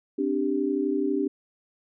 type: chord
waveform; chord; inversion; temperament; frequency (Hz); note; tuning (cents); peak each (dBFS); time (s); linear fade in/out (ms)
sine; C suspended second; none; equal; 261.6 / 293.7 / 392; C4 / D4 / G4; 0 / 0 / 0; -29 / -26 / -27; 0.18-1.28; 10
effects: none